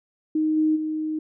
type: tone with level steps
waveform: sine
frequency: 311.1 Hz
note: D#4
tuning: in tune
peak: -19 / -17 / -24 dBFS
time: 0.35-1.19 s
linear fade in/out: 5 ms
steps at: 0.56 / 0.75 s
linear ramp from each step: 20 ms
effects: none